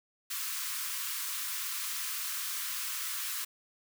white high-pass noise, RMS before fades -36 dBFS, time 0.3-3.45 s, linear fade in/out 10 ms, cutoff 1000 Hz, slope 96 dB/octave, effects none

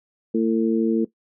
harmonic tone, 112.5 Hz, A2, 39 cents sharp, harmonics 2 / 3 / 4, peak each -20 / -22 / -23 dBFS, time 0.34-1.05 s, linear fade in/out 10 ms, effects noise-tail reverb RT60 0.1 s tail -17 dB re dry

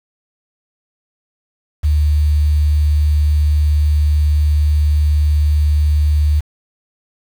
sine tone with quantisation, 74.7 Hz, D2, 30 cents sharp, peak -10 dBFS, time 1.83-6.41 s, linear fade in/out 20 ms, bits 6, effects none

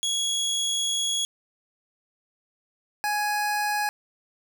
25% pulse tone pair in turn, 3335 / 833.8 Hz, G#7 / G#5, +7 / +7 cents, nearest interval 2 octaves, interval 2400 cents, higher first, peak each -20 dBFS, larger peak neither, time 0.03-1.25 / 3.04-3.89 s, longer first, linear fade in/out 0 ms, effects none

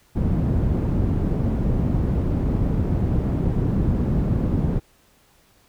white low-pass noise, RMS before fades -21 dBFS, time 0.15-4.8 s, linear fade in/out 20 ms, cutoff 170 Hz, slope 12 dB/octave, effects pink hiss -58 dBFS RMS until 5.68 s

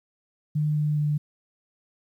sine tone with pitch steps, 151 / 149.87 / 148.75 Hz, D3 / D3 / D3, +48 / +35 / +22 cents, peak -21 dBFS, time 0.55-1.18 s, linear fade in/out 10 ms, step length 210 ms, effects 10-bit

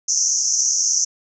pink band-pass noise, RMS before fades -19 dBFS, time 0.08-1.05 s, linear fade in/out 10 ms, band 5700 to 6500 Hz, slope 96 dB/octave, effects none

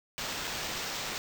white noise with sample-and-hold, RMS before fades -36 dBFS, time 0.18-1.18 s, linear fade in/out 0 ms, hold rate 11025 Hz, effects none

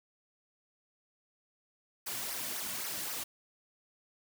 white noise with flanger, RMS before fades -38 dBFS, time 2.06-3.24 s, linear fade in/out 10 ms, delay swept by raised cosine 0.26 to 2.46 ms, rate 3.8 Hz, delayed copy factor -0.65, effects none

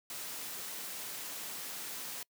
white noise, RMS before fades -42 dBFS, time 0.1-2.23 s, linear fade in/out 2 ms, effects noise-tail reverb RT60 0.1 s tail -26 dB re dry + high-pass 150 Hz 12 dB/octave

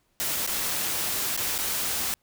white noise with dropouts, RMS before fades -28 dBFS, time 0.2-2.14 s, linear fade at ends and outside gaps 0 ms, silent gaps 0.464-0.475 / 1.365-1.375 / 1.58-1.587 s, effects pink hiss -70 dBFS RMS until 2.22 s

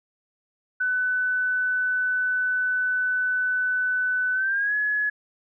sine tone with pitch glide, 1500 to 1693.4 Hz, F#6 to G#6, +23 to +33 cents, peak -21 dBFS, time 0.8-5.1 s, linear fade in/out 10 ms, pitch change +210 cents, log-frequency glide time 4.33-4.75 s, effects none

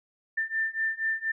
sine beating tone pair, 1784 / 1788.2 Hz, A6 / A6, +23 / +28 cents, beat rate 4.2 Hz, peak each -30 / -29 dBFS, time 0.37-1.32 s, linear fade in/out 10 ms, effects none

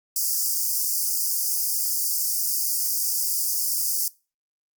white high-pass noise, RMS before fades -24 dBFS, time 0.16-4.08 s, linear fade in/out 2 ms, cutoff 4800 Hz, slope 96 dB/octave, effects noise-tail reverb RT60 0.3 s tail -21 dB re dry + Opus 48 kbps

